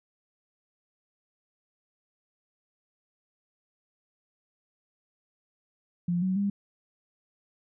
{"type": "tone with pitch steps", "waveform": "sine", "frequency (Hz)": [174.61, 187.14, 200.6], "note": ["F3", "F#3", "G3"], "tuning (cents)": [0, 20, 40], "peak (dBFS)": -24, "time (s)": [6.08, 6.5], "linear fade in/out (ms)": 5, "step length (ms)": 140, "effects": []}